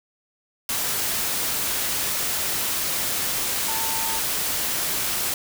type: tone in noise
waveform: sine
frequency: 898 Hz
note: A5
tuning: 35 cents sharp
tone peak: -31 dBFS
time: 3.68-4.19 s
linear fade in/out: 2 ms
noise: white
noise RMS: -25 dBFS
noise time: 0.69-5.34 s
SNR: -9 dB
effects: none